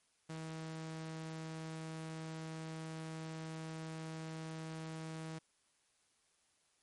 sawtooth tone, 160 Hz, D#3, 49 cents sharp, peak -39 dBFS, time 0.29-5.39 s, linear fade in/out 10 ms, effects white hiss -75 dBFS RMS until 6.82 s + MP3 48 kbps

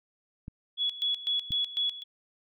clicks, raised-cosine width 5 ms, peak -27 dBFS, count 2, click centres 0.481 / 1.507 s
sine tone with tremolo, 3381 Hz, G#7, 30 cents sharp, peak -25 dBFS, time 0.77-2.04 s, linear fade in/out 50 ms, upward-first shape square, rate 4 Hz, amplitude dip 80%
effects none

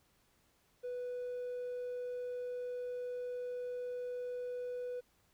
triangle tone, 493.9 Hz, B4, in tune, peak -35 dBFS, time 0.83-5.01 s, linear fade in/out 20 ms, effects tanh soft clip ceiling -33 dBFS + pink hiss -72 dBFS RMS until 5.33 s

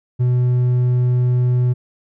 sine tone with hard clipping, 124.2 Hz, B2, 10 cents sharp, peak -14 dBFS, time 0.19-1.74 s, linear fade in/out 20 ms, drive 3 dB, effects none

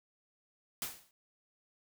white noise with exponential decay, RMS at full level -35 dBFS, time 0.82-1.11 s, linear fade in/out 1 ms, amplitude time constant 63 ms, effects none

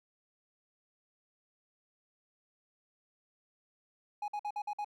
triangle tone bursts, 831 Hz, G#5, 1 cent sharp, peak -32 dBFS, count 6, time 4.22-4.846 s, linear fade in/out 5 ms, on 61 ms, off 52 ms, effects none

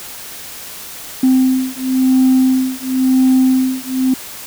sine beating tone pair, 259 / 259.96 Hz, C4 / C4, -17 / -11 cents, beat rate 0.96 Hz, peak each -12 dBFS, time 1.23-4.14 s, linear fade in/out 5 ms, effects tanh soft clip ceiling -5 dBFS + white hiss -31 dBFS RMS until 4.46 s

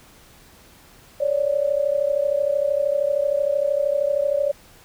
sine tone pair together, 554.4 / 587.4 Hz, C#5 / D5, 0 / 0 cents, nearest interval minor second, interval 100 cents, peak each -21 dBFS, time 1.2-4.52 s, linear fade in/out 10 ms, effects pink hiss -50 dBFS RMS until 4.84 s

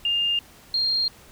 sine tone pair in turn, 2811 / 4212 Hz, F7 / C8, +11 / +11 cents, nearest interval perfect fifth, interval 700 cents, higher second, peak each -20 / -20 dBFS, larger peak neither, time 0.05-0.39 / 0.74-1.08 s, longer neither, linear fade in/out 2 ms, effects pink hiss -50 dBFS RMS until 1.31 s

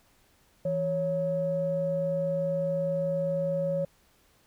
sine tone pair together, 164.81 / 554.4 Hz, E3 / C#5, 0 / 0 cents, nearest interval octave + major sixth, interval 2100 cents, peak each -31 / -26 dBFS, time 0.65-3.85 s, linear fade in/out 5 ms, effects tanh soft clip ceiling -18 dBFS + pink hiss -64 dBFS RMS until 4.46 s

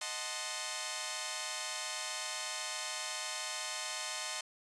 5% pulse chord, D# diminished seventh, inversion none, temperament equal, 622.3 / 740 / 880 / 1046.5 Hz, D#5 / F#5 / A5 / C6, 0 / 0 / 0 / 0 cents, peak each -31 / -33 / -31 / -29 dBFS, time 0.01-4.41 s, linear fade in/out 5 ms, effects resampled to 22050 Hz

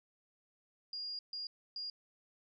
sine tone bursts at uneven times, 4834 Hz, D8, 49 cents sharp, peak -39 dBFS, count 3, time 0.93-1.19 / 1.33-1.47 / 1.76-1.9 s, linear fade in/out 2 ms, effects none

